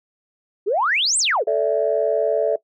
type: exponential two-way sweep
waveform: sine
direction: up then down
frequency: 364.8 to 8870 to 364.8 Hz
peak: -16 dBFS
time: 0.66-1.44 s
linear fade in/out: 20 ms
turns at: 1.18 s
type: chord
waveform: sine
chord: A suspended fourth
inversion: none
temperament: equal with one note detuned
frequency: 440 / 578.9 / 659.3 Hz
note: A4 / D5 / E5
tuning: 0 / -25 / 0 cents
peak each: -20 dBFS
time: 1.47-2.56 s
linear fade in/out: 5 ms
effects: noise-tail reverb RT60 0.1 s tail -20 dB re dry + tanh soft clip ceiling -7 dBFS